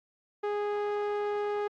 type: tone with low-pass filter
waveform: sawtooth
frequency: 413.4 Hz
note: G#4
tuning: 8 cents flat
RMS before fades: -31 dBFS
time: 0.43-1.68 s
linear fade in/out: 10 ms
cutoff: 1600 Hz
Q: 0.55
effects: AAC 64 kbps